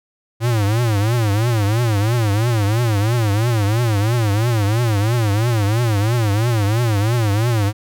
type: tone with vibrato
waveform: square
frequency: 110.2 Hz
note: A2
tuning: 3 cents sharp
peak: -15 dBFS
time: 0.4-7.73 s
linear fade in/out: 50 ms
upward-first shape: triangle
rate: 3 Hz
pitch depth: 210 cents each way
effects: none